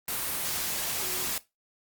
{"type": "tone in noise", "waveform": "sine", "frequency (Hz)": 366.2, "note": "F#4", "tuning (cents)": -18, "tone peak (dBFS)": -41, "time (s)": [1.02, 1.26], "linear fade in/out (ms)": 2, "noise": "white", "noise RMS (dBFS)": -31, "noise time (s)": [0.08, 1.38], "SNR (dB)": -13, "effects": ["noise-tail reverb RT60 0.2 s tail -17 dB re dry", "Opus 32 kbps"]}